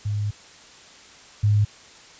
sine tone pair in turn, 103.83 / 104.21 Hz, G#2 / G#2, 0 / +6 cents, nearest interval unison, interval 6 cents, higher second, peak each -22 / -15 dBFS, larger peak second, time 0.05-0.31 / 1.43-1.65 s, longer first, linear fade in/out 10 ms, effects white hiss -47 dBFS RMS until 2.19 s + resampled to 16000 Hz

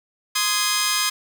10% pulse chord, Ab major, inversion first, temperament just, 1038.3 / 1245.9 / 1661.2 Hz, C6 / Eb6 / Ab6, -14 / +2 / 0 cents, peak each -16 dBFS, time 0.35-1.1 s, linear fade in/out 10 ms, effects none

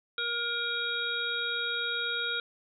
harmonic tone with a mistuned harmonic, 472.2 Hz, A#4, 22 cents sharp, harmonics 1 / 3 / 5 / 7 / 8, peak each -41 / -32 / -41 / -37 / -34 dBFS, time 0.18-2.4 s, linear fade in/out 2 ms, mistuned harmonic 5, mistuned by +18 cents, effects none

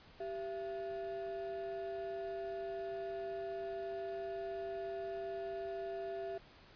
triangle ring-modulated tone, 532 Hz, C5, 29 cents sharp, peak -34 dBFS, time 0.2-6.38 s, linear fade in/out 5 ms, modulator 142 Hz, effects pink hiss -60 dBFS RMS until 6.75 s + resampled to 11025 Hz

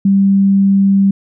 sine tone, 196.3 Hz, G3, 3 cents sharp, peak -7 dBFS, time 0.05-1.11 s, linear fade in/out 5 ms, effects none

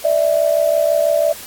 sine tone pair together, 587 / 653 Hz, D5 / E5, -1 / -17 cents, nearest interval major second, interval 184 cents, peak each -15 / -15 dBFS, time 0.04-1.33 s, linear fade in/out 10 ms, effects white hiss -34 dBFS RMS until 1.46 s + AAC 64 kbps

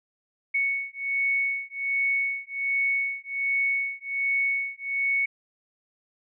sine beating tone pair, 2217 / 2218.3 Hz, C#7 / C#7, 0 / +1 cents, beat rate 1.3 Hz, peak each -27 dBFS, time 0.54-5.26 s, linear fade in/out 10 ms, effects none

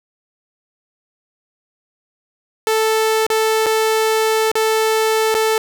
sawtooth tone with dropouts, 440 Hz, A4, in tune, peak -10 dBFS, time 2.67-5.58 s, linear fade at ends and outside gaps 1 ms, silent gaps 3.266-3.301 / 3.661-3.665 / 4.516-4.554 / 5.343-5.349 s, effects none

